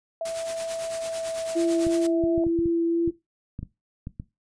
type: tone with pitch glide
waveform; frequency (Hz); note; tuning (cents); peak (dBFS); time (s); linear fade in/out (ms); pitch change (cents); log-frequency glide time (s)
sine; 659.3 to 655.1; E5 to E5; 0 to -11; -26; 0.21-2.44; 2; -11; 0.79-1.37
type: noise with tremolo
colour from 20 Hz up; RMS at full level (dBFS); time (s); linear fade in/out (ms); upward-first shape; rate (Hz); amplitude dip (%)
white; -34; 0.25-2.07; 5; triangle; 9; 75
type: tone with vibrato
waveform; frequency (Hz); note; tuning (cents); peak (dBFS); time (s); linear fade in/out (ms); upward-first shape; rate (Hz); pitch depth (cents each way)
sine; 336.2; E4; +34; -20; 1.55-3.11; 20; triangle; 2.9; 9
type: clicks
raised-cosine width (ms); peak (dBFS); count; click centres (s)
5; -21; 11; 1.868 / 2.239 / 2.379 / 2.467 / 2.59 / 2.658 / 3.077 / 3.591 / 3.63 / 4.071 / 4.199
effects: noise-tail reverb RT60 0.2 s tail -17 dB re dry + resampled to 22050 Hz